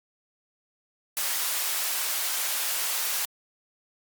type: high-pass noise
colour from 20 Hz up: white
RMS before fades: -28 dBFS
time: 1.17-3.25 s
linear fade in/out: 0 ms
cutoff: 700 Hz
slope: 12 dB/octave
effects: Opus 48 kbps